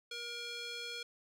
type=tone with band-pass filter; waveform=square; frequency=474.5 Hz; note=A#4; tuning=31 cents sharp; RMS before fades=-43 dBFS; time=0.11-1.03 s; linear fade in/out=5 ms; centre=3600 Hz; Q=1.7; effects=none